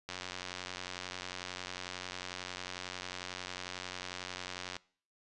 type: click train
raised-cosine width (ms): 0.2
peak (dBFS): -22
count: 427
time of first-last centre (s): 0.09-4.766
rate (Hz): 91.1
effects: noise-tail reverb RT60 0.5 s tail -23 dB re dry + resampled to 24000 Hz